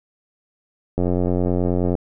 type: click train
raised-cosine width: 2 ms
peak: -8 dBFS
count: 88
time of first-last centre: 0.98-1.952 s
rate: 89.5 Hz
effects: none